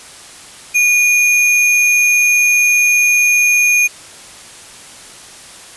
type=tone with sample-and-hold; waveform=sine; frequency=2445 Hz; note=D#7; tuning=31 cents flat; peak=-8 dBFS; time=0.74-3.88 s; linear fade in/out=20 ms; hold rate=8820 Hz; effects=white hiss -36 dBFS RMS until 5.76 s + resampled to 24000 Hz